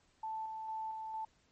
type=tone with tremolo; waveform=sine; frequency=880 Hz; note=A5; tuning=in tune; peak=-37 dBFS; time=0.23-1.25 s; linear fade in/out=5 ms; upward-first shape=square; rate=2.2 Hz; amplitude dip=30%; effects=pink hiss -71 dBFS RMS until 1.51 s + MP3 32 kbps